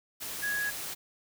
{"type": "tone in noise", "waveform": "sine", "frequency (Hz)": 1666, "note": "G#6", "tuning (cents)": 5, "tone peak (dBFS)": -29, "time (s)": [0.42, 0.71], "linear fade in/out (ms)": 20, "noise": "white", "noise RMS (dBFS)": -38, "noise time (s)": [0.2, 0.95], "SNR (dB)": 6, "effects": []}